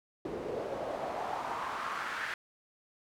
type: noise with band-pass filter sweep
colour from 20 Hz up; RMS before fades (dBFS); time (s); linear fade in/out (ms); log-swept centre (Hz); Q
pink; -37; 0.25-2.34; 2; 380 to 1700; 2.6
effects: none